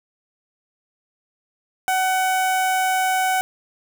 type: tone with notch filter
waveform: sawtooth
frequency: 750 Hz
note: F#5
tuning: 23 cents sharp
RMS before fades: -20 dBFS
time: 1.88-3.41 s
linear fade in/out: 0 ms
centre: 4300 Hz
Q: 1.5
effects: none